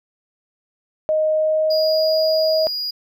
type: tone with pitch glide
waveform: sine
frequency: 622.3 to 632.1 Hz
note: D#5 to D#5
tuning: 0 to +27 cents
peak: -15 dBFS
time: 1.09-2.67 s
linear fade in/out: 0 ms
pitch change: +27 cents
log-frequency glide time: 1.33-2.2 s
type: tone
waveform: triangle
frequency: 4882 Hz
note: D#8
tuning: 34 cents flat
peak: -21 dBFS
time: 1.7-2.91 s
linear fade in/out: 10 ms
effects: none